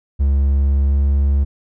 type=tone with pitch glide; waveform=triangle; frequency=69.3 to 69.9 Hz; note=C#2 to C#2; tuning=0 to +15 cents; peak=-10 dBFS; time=0.19-1.45 s; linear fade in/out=20 ms; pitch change=+15 cents; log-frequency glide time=0.86-0.93 s; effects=none